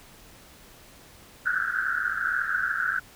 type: band-pass noise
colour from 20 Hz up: white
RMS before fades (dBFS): -27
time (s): 1.45-3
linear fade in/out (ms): 20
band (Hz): 1400 to 1600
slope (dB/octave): 96
effects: pink hiss -51 dBFS RMS until 3.15 s